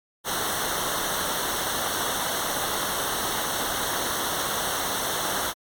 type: noise with comb filter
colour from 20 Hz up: pink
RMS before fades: -27 dBFS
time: 0.24-5.54 s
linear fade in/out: 50 ms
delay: 0.41 ms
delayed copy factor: -0.85
effects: MP3 96 kbps